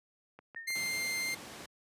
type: click train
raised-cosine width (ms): 0.5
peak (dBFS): -35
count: 5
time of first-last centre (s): 0.39-1.019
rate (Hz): 6.36
type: tone with exponential decay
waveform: sine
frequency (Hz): 1829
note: A#6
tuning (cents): -33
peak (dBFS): -37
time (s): 0.56-0.89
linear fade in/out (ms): 5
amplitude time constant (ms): 71
type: tone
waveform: sawtooth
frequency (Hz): 2099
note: C7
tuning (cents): +5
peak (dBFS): -29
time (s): 0.67-1.35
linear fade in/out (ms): 10
type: low-pass noise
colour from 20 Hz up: pink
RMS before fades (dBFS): -46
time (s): 0.75-1.66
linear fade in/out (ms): 5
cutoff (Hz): 9800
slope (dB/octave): 12
effects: high-pass 150 Hz 12 dB/octave + resampled to 32000 Hz